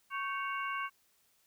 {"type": "harmonic tone with a mistuned harmonic", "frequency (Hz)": 554.4, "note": "C#5", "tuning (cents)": 0, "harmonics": [2, 3, 4, 5], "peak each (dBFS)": [-36, -40, -42, -44], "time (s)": [0.1, 0.9], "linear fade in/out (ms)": 50, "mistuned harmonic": 3, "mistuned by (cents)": -120, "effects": ["white hiss -71 dBFS RMS until 1.46 s"]}